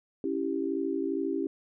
sine chord, C# diminished, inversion none, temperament equal, 277.2 / 329.6 / 392 Hz, C#4 / E4 / G4, 0 / 0 / 0 cents, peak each -32 dBFS, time 0.24-1.47 s, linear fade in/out 2 ms, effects none

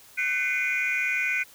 sine tone cluster, 1508 / 2056 / 2196 / 2437 Hz, F#6 / C7 / C#7 / D#7, +32 / -31 / -17 / -37 cents, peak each -29 / -28 / -29 / -26 dBFS, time 0.17-1.44 s, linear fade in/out 20 ms, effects tanh soft clip ceiling -18 dBFS + white hiss -52 dBFS RMS until 1.54 s

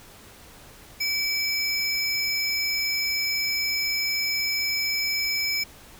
square tone pair together, 2300 / 5169 Hz, D7 / E8, -37 / -35 cents, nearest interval octave + major second, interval 1402 cents, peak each -27 dBFS, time 1-5.64 s, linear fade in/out 10 ms, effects pink hiss -48 dBFS RMS until 5.99 s

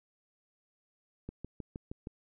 click train, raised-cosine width 3 ms, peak -27 dBFS, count 6, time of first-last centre 1.29-2.071 s, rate 6.4 Hz, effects none

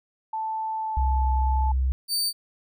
sine tone with pitch glide, 880 to 870.4 Hz, A5 to A5, 0 to -19 cents, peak -26 dBFS, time 0.33-1.72 s, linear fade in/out 5 ms, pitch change -19 cents, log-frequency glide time 0.78-1.03 s
sine tone with vibrato, 65.41 Hz, C2, in tune, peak -20 dBFS, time 0.97-1.92 s, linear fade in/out 0 ms, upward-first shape sine, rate 2.1 Hz, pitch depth 12 cents each way
sawtooth tone, 4595 Hz, D8, 39 cents flat, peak -20 dBFS, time 2.08-2.33 s, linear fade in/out 50 ms
effects none

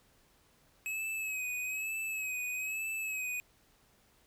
square tone with vibrato, 2557 Hz, D#7, 47 cents sharp, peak -35 dBFS, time 0.86-3.4 s, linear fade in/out 0 ms, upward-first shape sine, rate 1.1 Hz, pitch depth 52 cents each way, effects pink hiss -67 dBFS RMS until 4.26 s

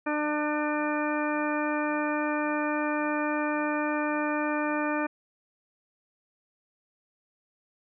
harmonic tone, 299.4 Hz, D4, 33 cents sharp, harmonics 1 / 2 / 3 / 4 / 5 / 6 / 8, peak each -29 / -32 / -34 / -35 / -36 / -37 / -38 dBFS, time 0.06-5.07 s, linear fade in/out 10 ms, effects none

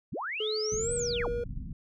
sine linear two-way sweep, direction up then down, 55 to 8372 to 55 Hz, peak -32 dBFS, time 0.12-1.29 s, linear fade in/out 10 ms, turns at 0.95 s
triangle tone with pitch glide, 430.5 to 477.7 Hz, A4 to A#4, -38 to +42 cents, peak -28 dBFS, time 0.4-1.44 s, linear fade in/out 5 ms, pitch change +180 cents, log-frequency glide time 0.76-0.91 s
pink low-pass noise, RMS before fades -38 dBFS, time 0.72-1.73 s, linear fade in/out 2 ms, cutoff 240 Hz, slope 48 dB/octave
effects none

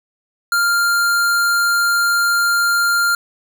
square tone, 1396.9 Hz, F6, in tune, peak -14 dBFS, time 0.52-3.15 s, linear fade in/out 2 ms, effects none

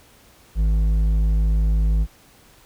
sine tone with hard clipping, 53 Hz, G#1, 36 cents sharp, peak -17 dBFS, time 0.55-2.07 s, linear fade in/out 50 ms, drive 6 dB, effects pink hiss -52 dBFS RMS until 2.65 s

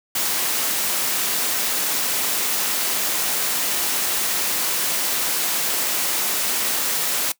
white noise, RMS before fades -22 dBFS, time 0.15-7.32 s, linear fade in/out 5 ms, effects noise-tail reverb RT60 0.1 s tail -19 dB re dry + high-pass 200 Hz 12 dB/octave

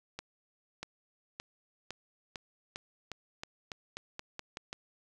accelerating click train, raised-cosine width 0.2 ms, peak -22 dBFS, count 14, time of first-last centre 0.19-4.729 s, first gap 640 ms, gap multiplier 0.89, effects 10-bit

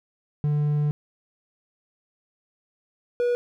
triangle tone pair in turn, 148 / 484.5 Hz, D3 / B4, +14 / -33 cents, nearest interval octave + major sixth, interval 2053 cents, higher second, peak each -18 dBFS, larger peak neither, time 0.44-0.91 / 3.2-3.35 s, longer first, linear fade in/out 0 ms, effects none

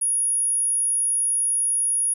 sine tone, 10410 Hz, E9, 23 cents flat, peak -19 dBFS, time 0.01-2.14 s, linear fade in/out 10 ms, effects none

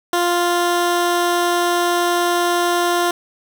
15% pulse tone, 349.4 Hz, F4, 1 cent sharp, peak -9 dBFS, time 0.13-3.11 s, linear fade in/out 2 ms, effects none

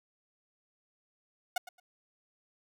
sawtooth tone with echo, 725 Hz, F#5, 35 cents flat, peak -25 dBFS, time 1.56-1.58 s, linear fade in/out 5 ms, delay 110 ms, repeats 2, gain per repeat -15 dB, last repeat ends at 1.8 s, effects none

